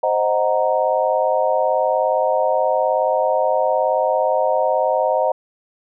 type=chord; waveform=sine; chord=C half-diminished seventh; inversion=none; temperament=equal; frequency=523.3 / 622.3 / 740 / 932.3 Hz; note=C5 / Eb5 / Gb5 / Bb5; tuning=0 / 0 / 0 / 0 cents; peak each=-20 / -19 / -22 / -22 dBFS; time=0.03-5.32 s; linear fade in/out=5 ms; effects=none

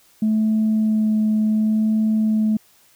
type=tone with vibrato; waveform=sine; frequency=216.7 Hz; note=A3; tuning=26 cents flat; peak=-14 dBFS; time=0.22-2.57 s; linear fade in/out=5 ms; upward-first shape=sine; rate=0.69 Hz; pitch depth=10 cents each way; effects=tanh soft clip ceiling -12 dBFS + white hiss -55 dBFS RMS until 2.95 s

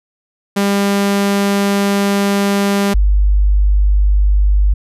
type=tone pair in turn; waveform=sawtooth / sine; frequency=200 / 50 Hz; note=G3 / G1; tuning=+35 / +35 cents; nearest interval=2 octaves; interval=2400 cents; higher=first; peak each=-8 dBFS; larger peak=neither; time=0.56-2.94 / 2.94-4.74 s; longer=first; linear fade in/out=10 ms; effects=resampled to 32000 Hz

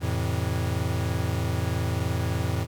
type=chord; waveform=square; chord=F major seventh; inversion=none; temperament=equal with one note detuned; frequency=86.75 / 110 / 130.81 / 164.81 Hz; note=F2 / A2 / C3 / E3; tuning=-11 / 0 / 0 / 0 cents; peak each=-29 / -29 / -34 / -35 dBFS; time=0-2.67 s; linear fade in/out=50 ms; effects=none

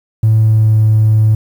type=tone with pitch glide; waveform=triangle; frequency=109.9 to 108.64 Hz; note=A2 to A2; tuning=-2 to -22 cents; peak=-3 dBFS; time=0.23-1.35 s; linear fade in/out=5 ms; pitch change=-20 cents; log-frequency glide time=0.36-0.78 s; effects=tanh soft clip ceiling -3 dBFS + 7-bit

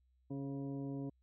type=harmonic tone with a mistuned harmonic; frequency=138.59 Hz; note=C#3; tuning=in tune; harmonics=1 / 2 / 3 / 4 / 5 / 7; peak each=-43 / -41 / -50 / -54 / -58 / -63 dBFS; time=0.3-1.1 s; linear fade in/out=10 ms; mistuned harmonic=4; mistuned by=-31 cents; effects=added 63 Hz sine -70 dBFS peak until 1.22 s

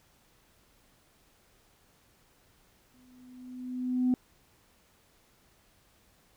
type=tone with exponential growth; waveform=sine; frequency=251.9 Hz; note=B3; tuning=34 cents sharp; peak=-20 dBFS; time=2.94-4.14 s; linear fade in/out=1 ms; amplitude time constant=260 ms; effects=tanh soft clip ceiling -19 dBFS + pink hiss -65 dBFS RMS until 6.36 s

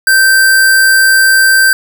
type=tone with sample-and-hold; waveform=sine; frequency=1556 Hz; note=G6; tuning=13 cents flat; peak=-4 dBFS; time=0.07-1.73 s; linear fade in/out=2 ms; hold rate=6300 Hz; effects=none

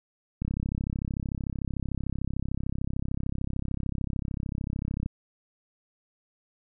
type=click train; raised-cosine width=5 ms; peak=-18 dBFS; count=156; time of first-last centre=0.42-5.061 s; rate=33.4 Hz; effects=none

